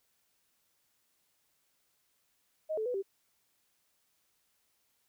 sine tone with pitch steps, 626 / 436.4 / 494.4 / 390.8 Hz, D#5 / A4 / B4 / G4, +10 / -14 / +2 / -5 cents, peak -31 dBFS, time 2.69-3.026 s, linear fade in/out 20 ms, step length 84 ms, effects white hiss -75 dBFS RMS until 5.08 s

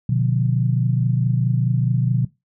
sine chord, B diminished, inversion none, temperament just, 123.47 / 148.16 / 177.8 Hz, B2 / D3 / F3, 0 / +16 / +31 cents, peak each -18 / -22 / -23 dBFS, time 0.09-2.25 s, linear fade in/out 5 ms, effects noise-tail reverb RT60 0.2 s tail -19 dB re dry

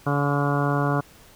harmonic tone with a mistuned harmonic, 142.8 Hz, D3, 48 cents flat, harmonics 1 / 2 / 3 / 4 / 5 / 6 / 7 / 8 / 9 / 10, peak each -23 / -27 / -30 / -31 / -30 / -35 / -32 / -31 / -36 / -32 dBFS, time 0.06-1.01 s, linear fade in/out 10 ms, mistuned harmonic 7, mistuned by +34 cents, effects pink hiss -51 dBFS RMS until 1.35 s

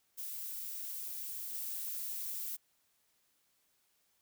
violet noise with level steps, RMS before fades -42 / -40 dBFS, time 0.17-2.57 s, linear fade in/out 20 ms, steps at 1.54 s, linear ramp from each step 5 ms, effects white hiss -75 dBFS RMS until 4.21 s

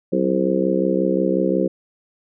harmonic tone with a mistuned harmonic, 65.6 Hz, C2, 5 cents sharp, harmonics 3 / 4 / 5 / 6 / 7 / 8, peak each -22 / -26 / -22 / -23 / -26 / -23 dBFS, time 0.12-1.68 s, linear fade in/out 10 ms, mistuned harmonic 3, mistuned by -86 cents, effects none

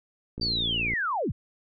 click train, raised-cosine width 3 ms, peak -23 dBFS, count 33, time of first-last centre 0.38-0.936 s, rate 57.6 Hz
sine linear sweep, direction down, 4699 to 44.75 Hz, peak -25 dBFS, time 0.41-1.32 s, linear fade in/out 10 ms
effects none

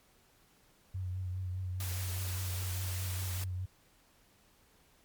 sine tone with vibrato, 92.1 Hz, F#2, 7 cents flat, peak -34 dBFS, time 0.94-3.66 s, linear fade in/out 10 ms, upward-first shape triangle, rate 4.9 Hz, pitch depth 40 cents each way
white noise, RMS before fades -42 dBFS, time 1.8-3.44 s, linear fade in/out 2 ms
effects pink hiss -66 dBFS RMS until 5.04 s + MP3 96 kbps

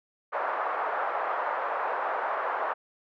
white band-pass noise, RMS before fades -30 dBFS, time 0.32-2.74 s, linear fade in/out 20 ms, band 540 to 1300 Hz, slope 24 dB/octave, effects none

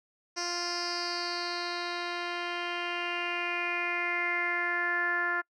10% pulse tone with low-pass filter sweep, 349.2 Hz, F4, in tune, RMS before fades -32 dBFS, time 0.36-5.42 s, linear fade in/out 20 ms, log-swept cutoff 5700 to 1600 Hz, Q 5.9, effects noise-tail reverb RT60 0.1 s tail -26 dB re dry

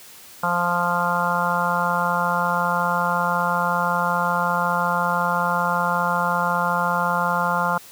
harmonic tone, 174.61 Hz, F3, in tune, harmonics 1 / 3 / 4 / 5 / 6 / 7 / 8, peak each -28 / -29 / -28 / -25 / -25 / -27 / -25 dBFS, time 0.43-7.78 s, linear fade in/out 5 ms, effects white hiss -44 dBFS RMS until 7.91 s + high-pass 80 Hz 12 dB/octave

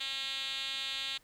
5% pulse tone with band-pass filter, 270.1 Hz, C#4, 45 cents flat, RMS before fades -37 dBFS, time 0-1.18 s, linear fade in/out 10 ms, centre 3800 Hz, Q 3.9, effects pink hiss -65 dBFS RMS until 1.23 s

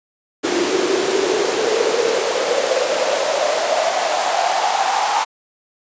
pink noise with high-pass filter sweep, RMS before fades -18 dBFS, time 0.43-5.25 s, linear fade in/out 20 ms, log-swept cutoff 340 to 850 Hz, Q 7.1, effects resampled to 16000 Hz

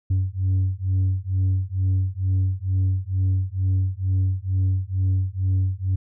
sine beating tone pair, 93.3 / 95.5 Hz, F#2 / G2, +15 / -45 cents, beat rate 2.2 Hz, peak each -20 dBFS, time 0.1-5.96 s, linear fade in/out 10 ms, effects tanh soft clip ceiling -16 dBFS

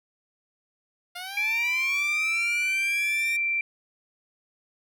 10% pulse linear sweep, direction up, 698.5 to 1864.7 Hz, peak -26 dBFS, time 1.15-3.37 s, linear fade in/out 10 ms
sine tone, 2351 Hz, D7, 1 cent sharp, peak -23 dBFS, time 1.37-3.61 s, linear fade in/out 2 ms
effects none

